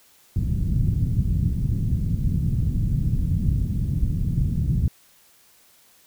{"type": "low-pass noise", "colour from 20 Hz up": "white", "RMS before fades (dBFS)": -22, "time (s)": [0.36, 4.88], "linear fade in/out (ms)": 2, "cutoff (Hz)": 160, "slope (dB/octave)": 24, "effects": ["white hiss -56 dBFS RMS until 6.06 s"]}